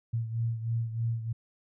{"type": "beating tone pair", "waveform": "sine", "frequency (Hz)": [114.4, 117.6], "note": ["A#2", "A#2"], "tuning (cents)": [-32, 16], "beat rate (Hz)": 3.2, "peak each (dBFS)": [-29, -35], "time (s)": [0.13, 1.33], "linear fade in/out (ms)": 10, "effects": []}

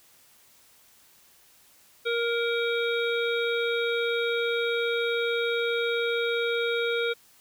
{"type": "harmonic tone with a mistuned harmonic", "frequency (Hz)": 468.8, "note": "A#4", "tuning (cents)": 10, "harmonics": [1, 3, 5, 7, 8], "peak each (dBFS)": [-26, -31, -33, -38, -35], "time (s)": [2.05, 7.14], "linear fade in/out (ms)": 20, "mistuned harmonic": 5, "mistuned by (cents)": -20, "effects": ["white hiss -58 dBFS RMS until 7.4 s"]}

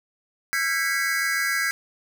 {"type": "tone cluster", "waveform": "square", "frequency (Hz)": [1351, 1551, 1638, 1977, 2198], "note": ["E6", "G6", "G#6", "B6", "C#7"], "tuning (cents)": [42, -19, -24, 1, -15], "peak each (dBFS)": [-33, -33, -26, -28, -32], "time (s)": [0.53, 1.71], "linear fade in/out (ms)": 0, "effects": []}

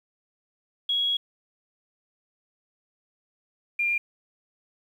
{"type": "tone pair in turn", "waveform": "sine", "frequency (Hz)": [3322, 2398], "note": ["G#7", "D7"], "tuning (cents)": [0, 36], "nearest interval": "tritone", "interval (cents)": 564, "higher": "first", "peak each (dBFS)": -22, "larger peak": "neither", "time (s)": [[0.89, 1.17], [3.79, 3.98]], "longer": "first", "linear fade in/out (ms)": 5, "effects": ["9-bit"]}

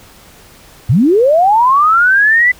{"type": "linear sweep", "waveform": "sine", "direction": "up", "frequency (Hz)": [95.2, 2016], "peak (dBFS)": -6, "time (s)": [0.89, 2.52], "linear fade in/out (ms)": 10, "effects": ["pink hiss -41 dBFS RMS until 2.59 s"]}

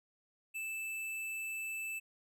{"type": "tone with tanh clipping", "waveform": "sine", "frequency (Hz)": 2637, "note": "E7", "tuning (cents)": 0, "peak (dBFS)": -39, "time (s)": [0.54, 2], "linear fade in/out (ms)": 20, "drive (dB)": 18, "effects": []}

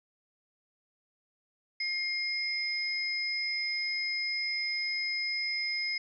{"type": "tone pair together", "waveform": "sine", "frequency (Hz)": [2130, 5071], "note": ["C7", "D#8"], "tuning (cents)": [30, 32], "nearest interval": "octave + minor third", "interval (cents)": 1502, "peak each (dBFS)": [-32, -33], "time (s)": [1.8, 5.98], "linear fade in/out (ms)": 5, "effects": []}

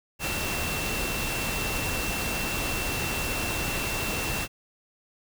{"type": "tone in noise", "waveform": "sine", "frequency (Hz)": 2697, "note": "E7", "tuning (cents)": 39, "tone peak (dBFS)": -33, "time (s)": [0.19, 4.48], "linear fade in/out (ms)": 50, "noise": "pink", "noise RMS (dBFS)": -30, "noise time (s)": [0.19, 4.48], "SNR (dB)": -6, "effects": []}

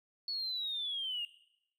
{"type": "linear sweep", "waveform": "triangle", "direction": "down", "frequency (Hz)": [4435, 2794], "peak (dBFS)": -31, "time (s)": [0.28, 1.25], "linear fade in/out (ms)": 2, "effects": ["noise-tail reverb RT60 0.8 s tail -21 dB re dry", "tanh soft clip ceiling -33 dBFS"]}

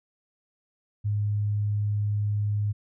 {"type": "tone", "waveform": "sine", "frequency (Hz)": 103.83, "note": "G#2", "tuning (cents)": 0, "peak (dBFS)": -23, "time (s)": [1.04, 2.73], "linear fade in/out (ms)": 20, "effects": []}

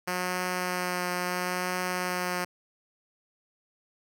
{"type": "tone with vibrato", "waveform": "5% pulse", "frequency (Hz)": 180.5, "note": "F#3", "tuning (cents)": -43, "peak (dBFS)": -17, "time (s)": [0.07, 2.45], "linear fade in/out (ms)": 10, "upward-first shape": "triangle", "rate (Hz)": 0.72, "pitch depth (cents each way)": 16, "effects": []}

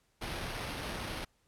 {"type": "noise with sample-and-hold", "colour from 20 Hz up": "pink", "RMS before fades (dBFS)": -39, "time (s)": [0.21, 1.25], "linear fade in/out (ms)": 10, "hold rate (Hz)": 7350, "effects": ["pink hiss -73 dBFS RMS until 1.47 s", "low-pass 12000 Hz 12 dB/octave"]}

